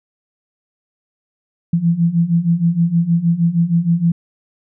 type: beating tone pair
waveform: sine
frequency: 165.5 / 171.9 Hz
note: E3 / F3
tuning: +7 / -27 cents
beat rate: 6.4 Hz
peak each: -17 / -14 dBFS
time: 1.73-4.12 s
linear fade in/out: 5 ms
effects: none